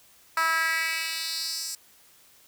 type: tone with high-pass filter sweep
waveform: 10% pulse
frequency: 324.9 Hz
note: E4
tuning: 25 cents flat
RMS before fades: -28 dBFS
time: 0.37-1.75 s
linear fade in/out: 2 ms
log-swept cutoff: 1200 to 6700 Hz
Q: 2.5
effects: white hiss -57 dBFS RMS until 2.47 s